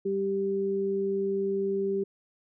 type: tone pair together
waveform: sine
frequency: 196 / 392 Hz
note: G3 / G4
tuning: 0 / 0 cents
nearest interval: octave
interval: 1200 cents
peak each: -33 / -26 dBFS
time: 0.05-2.04 s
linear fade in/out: 10 ms
effects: none